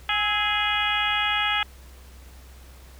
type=harmonic tone with a mistuned harmonic; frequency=415.3 Hz; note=G#4; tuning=in tune; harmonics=2 / 3 / 4 / 5 / 6 / 7 / 8; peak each=-29 / -29 / -29 / -29 / -29 / -29 / -29 dBFS; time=0.09-1.63 s; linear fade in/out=2 ms; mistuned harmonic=3; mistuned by=+66 cents; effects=added 64 Hz sine -44 dBFS peak until 2.99 s + pink hiss -52 dBFS RMS until 2.99 s